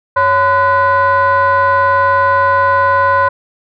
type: tone with frequency modulation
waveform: sine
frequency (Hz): 1016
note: B5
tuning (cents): +49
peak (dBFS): -7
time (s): 0.16-3.29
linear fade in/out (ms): 10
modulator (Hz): 461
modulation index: 0.97
effects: tanh soft clip ceiling -4 dBFS